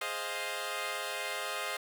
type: chord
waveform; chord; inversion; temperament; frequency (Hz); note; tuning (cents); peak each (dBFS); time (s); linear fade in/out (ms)
10% pulse; F minor seventh; first; equal; 415.3 / 523.3 / 622.3 / 698.5; Ab4 / C5 / Eb5 / F5; 0 / 0 / 0 / 0; -34 / -31 / -31 / -32; 0.01-1.77; 5
effects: none